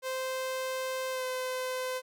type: tone with pitch glide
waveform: sawtooth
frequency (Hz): 520 to 512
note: C5 to C5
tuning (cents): -11 to -38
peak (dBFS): -28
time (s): 0.02-2.02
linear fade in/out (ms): 50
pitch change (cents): -27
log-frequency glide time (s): 1.11-1.24
effects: none